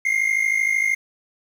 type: tone pair together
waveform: triangle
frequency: 2093 / 2146 Hz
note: C7 / C7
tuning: 0 / +43 cents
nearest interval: unison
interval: 43 cents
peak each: -19 / -19 dBFS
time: 0.05-0.95 s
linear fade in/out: 5 ms
effects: 8-bit